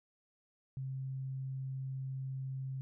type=tone; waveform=sine; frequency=132.9 Hz; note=C3; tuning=27 cents sharp; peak=-37 dBFS; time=0.77-2.81 s; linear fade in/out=0 ms; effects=none